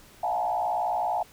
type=tone with frequency modulation; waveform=sine; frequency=782 Hz; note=G5; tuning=4 cents flat; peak=-24 dBFS; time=0.23-1.23 s; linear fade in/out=5 ms; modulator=59.9 Hz; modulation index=2; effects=pink hiss -53 dBFS RMS until 1.32 s